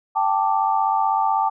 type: chord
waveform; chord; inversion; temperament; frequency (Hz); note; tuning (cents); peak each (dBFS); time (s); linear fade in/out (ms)
sine; G suspended second; none; equal; 784 / 880 / 1174.7; G5 / A5 / D6; 0 / 0 / 0; -21 / -20 / -24; 0.15-1.5; 20
effects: none